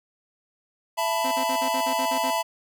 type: chord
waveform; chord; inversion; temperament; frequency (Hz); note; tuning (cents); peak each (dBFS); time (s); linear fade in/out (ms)
square; E suspended fourth; none; equal with one note detuned; 666.9 / 880 / 987.8; E5 / A5 / B5; +20 / 0 / 0; -28; 0.97-2.43; 20
type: tone bursts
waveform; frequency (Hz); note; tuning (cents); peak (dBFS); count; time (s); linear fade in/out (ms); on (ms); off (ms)
sawtooth; 261.2; C4; -3; -26; 9; 1.24-2.308; 10; 76; 48
effects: none